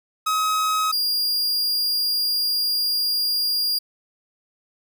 45% pulse tone pair in turn, 1271 / 4818 Hz, D#6 / D8, +36 / +43 cents, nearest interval octave + major seventh, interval 2307 cents, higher second, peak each -19 dBFS, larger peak neither, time 0.26-0.92 / 0.92-3.79 s, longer second, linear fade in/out 10 ms, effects none

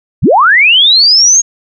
sine linear sweep, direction up, 50.9 to 6645 Hz, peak -3 dBFS, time 0.22-1.42 s, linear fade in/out 20 ms, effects none

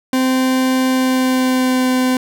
40% pulse tone with pitch glide, 259.2 to 255.5 Hz, C4 to C4, -16 to -41 cents, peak -12 dBFS, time 0.13-2.17 s, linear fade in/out 2 ms, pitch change -25 cents, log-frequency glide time 0.89-1.88 s, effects none

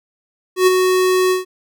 square tone with ADSR envelope, 370 Hz, F#4, in tune, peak -8 dBFS, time 0.56-1.45 s, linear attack 110 ms, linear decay 21 ms, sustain -5 dB, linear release 140 ms, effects none

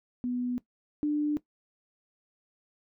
sine tone pair in turn, 246.8 / 297.3 Hz, B3 / D4, -1 / +21 cents, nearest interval minor third, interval 322 cents, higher second, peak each -28 / -24 dBFS, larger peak second, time 0.24-0.58 / 1.03-1.37 s, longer neither, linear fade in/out 0 ms, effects noise-tail reverb RT60 0.1 s tail -17 dB re dry

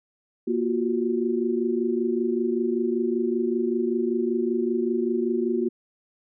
sine tone cluster, 235.8 / 348.4 / 373.6 Hz, A#3 / F4 / F#4, +20 / -4 / +17 cents, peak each -26 dBFS, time 0.47-5.69 s, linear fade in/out 10 ms, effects none

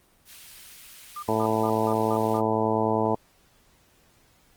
pink high-pass noise, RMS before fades -46 dBFS, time 0.25-2.42 s, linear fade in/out 50 ms, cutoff 2400 Hz, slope 12 dB/octave
sine tone bursts, 1200 Hz, D6, 37 cents sharp, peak -32 dBFS, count 6, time 1.16-2.406 s, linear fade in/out 5 ms, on 66 ms, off 170 ms
harmonic tone, 110 Hz, A2, in tune, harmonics 1 / 2 / 3 / 4 / 5 / 6 / 7 / 8 / 9, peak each -32 / -29 / -30 / -27 / -32 / -29 / -32 / -29 / -31 dBFS, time 1.28-3.15 s, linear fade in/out 5 ms
effects pink hiss -61 dBFS RMS until 4.56 s + Opus 24 kbps

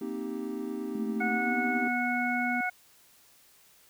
triangle chord, C minor seventh, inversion third, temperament equal, 233.1 / 261.6 / 311.1 / 392 Hz, Bb3 / C4 / Eb4 / G4, 0 / 0 / 0 / 0 cents, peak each -36 dBFS, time 0.01-1.88 s, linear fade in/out 5 ms
sine tone with pitch glide, 220.5 to 244.7 Hz, A3 to B3, +4 to -16 cents, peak -31 dBFS, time 0.95-2.61 s, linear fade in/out 5 ms, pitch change +180 cents, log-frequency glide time 1.32-1.51 s
harmonic tone, 732 Hz, F#5, 19 cents flat, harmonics 1 / 2 / 3, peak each -32 / -32 / -32 dBFS, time 1.2-2.7 s, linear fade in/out 10 ms
effects white hiss -60 dBFS RMS until 3.89 s

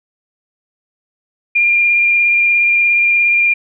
sine tone with vibrato, 2400 Hz, D7, 37 cents sharp, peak -9 dBFS, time 1.55-3.54 s, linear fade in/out 10 ms, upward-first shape square, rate 17 Hz, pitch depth 10 cents each way, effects none

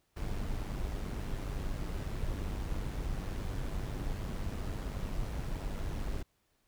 brown noise with amplitude modulation, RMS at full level -34 dBFS, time 0.16-6.23 s, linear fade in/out 10 ms, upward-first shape sine, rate 98.8 Hz, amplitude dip 45%, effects pink hiss -75 dBFS RMS until 6.67 s

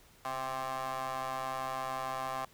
25% pulse ring-modulated tone, 130.81 Hz, C3, in tune, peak -28 dBFS, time 0.25-2.45 s, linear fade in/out 2 ms, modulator 919 Hz, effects pink hiss -61 dBFS RMS until 2.53 s

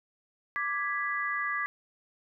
sine chord, G# diminished, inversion second, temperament equal, 1174.7 / 1661.2 / 1975.5 Hz, D6 / G#6 / B6, 0 / 0 / 0 cents, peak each -33 dBFS, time 0.56-1.66 s, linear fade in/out 0 ms, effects none

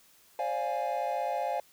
triangle chord, D half-diminished seventh, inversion third, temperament equal with one note detuned, 531.8 / 587.3 / 698.5 / 830.6 Hz, C5 / D5 / F5 / Ab5, +28 / 0 / 0 / 0 cents, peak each -34 / -34 / -31 / -31 dBFS, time 0.39-1.6 s, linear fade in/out 2 ms, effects tanh soft clip ceiling -17 dBFS + white hiss -61 dBFS RMS until 1.72 s

